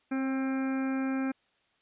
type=harmonic tone with a mistuned harmonic; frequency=265.5 Hz; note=C4; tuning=25 cents sharp; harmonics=1 / 2 / 3 / 4 / 5 / 6 / 7 / 8 / 9; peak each=-28 / -41 / -43 / -50 / -44 / -43 / -55 / -50 / -47 dBFS; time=0.11-1.32 s; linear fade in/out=10 ms; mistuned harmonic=2; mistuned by=+18 cents; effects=white hiss -70 dBFS RMS until 1.81 s + resampled to 8000 Hz